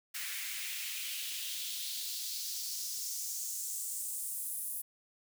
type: noise with high-pass filter sweep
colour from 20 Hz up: white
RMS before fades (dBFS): -39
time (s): 0.14-4.82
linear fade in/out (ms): 10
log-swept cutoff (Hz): 1900 to 11000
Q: 2.3
effects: none